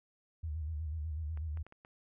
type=tone with vibrato; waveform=sine; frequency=77.8 Hz; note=D#2; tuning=in tune; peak=-35 dBFS; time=0.43-1.63 s; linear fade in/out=10 ms; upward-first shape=square; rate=8.1 Hz; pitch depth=77 cents each way
type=clicks; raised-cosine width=0.5 ms; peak=-39 dBFS; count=5; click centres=1.374 / 1.573 / 1.666 / 1.724 / 1.849 s
effects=none